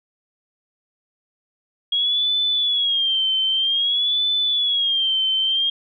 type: tone with vibrato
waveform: sine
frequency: 3291 Hz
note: G#7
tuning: 16 cents flat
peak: -17 dBFS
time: 1.92-5.7 s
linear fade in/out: 5 ms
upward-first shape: sine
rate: 0.52 Hz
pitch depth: 110 cents each way
effects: none